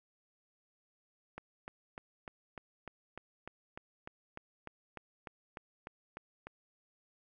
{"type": "click train", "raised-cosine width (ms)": 0.5, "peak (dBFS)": -28, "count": 18, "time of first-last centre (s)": [1.38, 6.47], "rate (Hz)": 3.34, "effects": []}